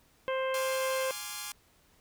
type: harmonic tone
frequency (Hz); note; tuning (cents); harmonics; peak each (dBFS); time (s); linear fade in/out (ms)
525; C5; +6; 1 / 2 / 3 / 4 / 5 / 6; -30 / -36 / -40 / -42 / -44 / -46; 0.28-1.11; 0
type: chord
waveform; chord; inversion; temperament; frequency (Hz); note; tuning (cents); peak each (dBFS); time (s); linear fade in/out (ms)
5% pulse; D half-diminished seventh; second; equal; 830.6 / 1046.5 / 1174.7 / 1396.9; Ab5 / C6 / D6 / F6; 0 / 0 / 0 / 0; -31 / -31 / -31 / -32; 0.54-1.52; 2
effects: pink hiss -65 dBFS RMS until 2 s